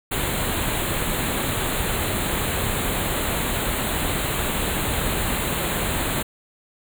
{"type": "band-stop noise", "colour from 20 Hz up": "pink", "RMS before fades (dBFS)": -24, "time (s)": [0.11, 6.23], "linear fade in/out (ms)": 10, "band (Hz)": [4200, 6900], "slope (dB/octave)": 96, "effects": []}